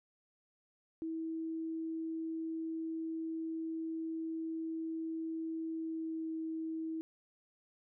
sine tone with pitch glide, 323.9 to 321.5 Hz, E4 to E4, -30 to -43 cents, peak -36 dBFS, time 1.02-7.01 s, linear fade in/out 0 ms, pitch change -13 cents, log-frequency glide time 5.7-6.3 s, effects none

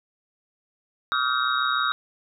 sine tone cluster, 1147 / 1273 / 1399 / 1547 / 3770 Hz, D6 / D#6 / F6 / G6 / A#7, -41 / +39 / +3 / -23 / +19 cents, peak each -29 / -26 / -26 / -31 / -28 dBFS, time 1.12-1.92 s, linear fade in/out 0 ms, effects none

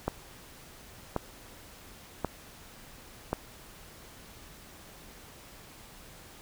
click train, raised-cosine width 1 ms, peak -14 dBFS, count 4, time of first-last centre 0.08-3.33 s, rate 0.923 Hz, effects pink hiss -51 dBFS RMS until 6.41 s

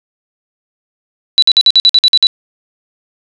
sine tone bursts, 3951 Hz, B7, in tune, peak -3 dBFS, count 10, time 1.38-2.269 s, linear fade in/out 0 ms, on 43 ms, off 51 ms, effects resampled to 24000 Hz + 7-bit

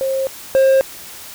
sine / triangle tone pair in turn, 534 / 534 Hz, C5 / C5, +35 / +35 cents, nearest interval unison, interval 0 cents, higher neither, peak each -16 / -7 dBFS, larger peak second, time 0.01-0.27 / 0.55-0.81 s, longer neither, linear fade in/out 0 ms, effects white hiss -35 dBFS RMS until 1.34 s

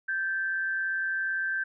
sine tone pair together, 1563 / 1740.6 Hz, G6 / A6, -6 / -19 cents, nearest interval major second, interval 187 cents, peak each -27 / -38 dBFS, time 0.08-1.64 s, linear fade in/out 10 ms, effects none

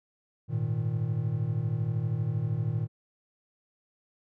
triangle chord, Ab suspended second, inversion none, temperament equal, 103.83 / 116.54 / 155.56 Hz, Ab2 / Bb2 / Eb3, 0 / 0 / 0 cents, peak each -32 / -27 / -30 dBFS, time 0.48-2.88 s, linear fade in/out 50 ms, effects none

